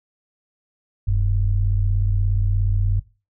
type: tone pair together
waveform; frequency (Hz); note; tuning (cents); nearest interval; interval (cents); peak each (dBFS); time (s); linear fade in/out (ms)
sine; 41.2 / 98; E1 / G2; 0 / 0; octave + minor third; 1500; -19; 1.07-3; 10
effects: noise-tail reverb RT60 0.3 s tail -18 dB re dry